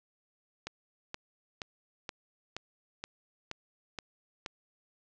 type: click train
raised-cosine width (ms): 0.2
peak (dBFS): -20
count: 9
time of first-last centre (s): 0.67-4.461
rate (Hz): 2.11
effects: low-pass 7000 Hz 12 dB/octave